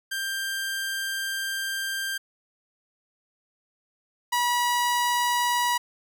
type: tone pair in turn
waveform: sawtooth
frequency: 1584 / 968.8 Hz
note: G6 / B5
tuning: +18 / -34 cents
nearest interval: major sixth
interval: 852 cents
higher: first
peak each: -24 / -18 dBFS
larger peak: second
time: 0.11-2.18 / 4.32-5.78 s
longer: first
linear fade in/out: 10 ms
effects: none